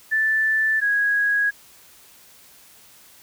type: tone pair in turn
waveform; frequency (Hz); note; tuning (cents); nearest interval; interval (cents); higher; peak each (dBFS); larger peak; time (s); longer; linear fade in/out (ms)
sine; 1760 / 1655.5; A6 / G#6; 0 / -6; minor second; 106; first; -17; neither; 0.11-0.81 / 0.81-1.51; neither; 20
effects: white hiss -50 dBFS RMS until 3.22 s